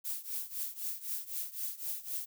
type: noise with tremolo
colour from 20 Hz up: violet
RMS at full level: -35 dBFS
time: 0.04-2.26 s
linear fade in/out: 20 ms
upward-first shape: triangle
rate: 3.9 Hz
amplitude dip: 90%
effects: none